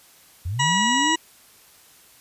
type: linear sweep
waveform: sine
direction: up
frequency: 78.2 to 334.5 Hz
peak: -24 dBFS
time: 0.45-1.16 s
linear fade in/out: 10 ms
type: harmonic tone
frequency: 966 Hz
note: B5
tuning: 39 cents flat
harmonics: 1 / 2 / 3 / 4 / 6 / 7 / 8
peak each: -22 / -24 / -24 / -33 / -33 / -37 / -28 dBFS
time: 0.59-1.16 s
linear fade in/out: 10 ms
effects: white hiss -52 dBFS RMS until 2.2 s + resampled to 32000 Hz